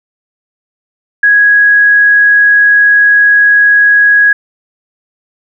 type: tone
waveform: sine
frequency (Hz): 1661.2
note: G#6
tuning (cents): 0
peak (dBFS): -3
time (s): 1.23-4.33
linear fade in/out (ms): 5
effects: none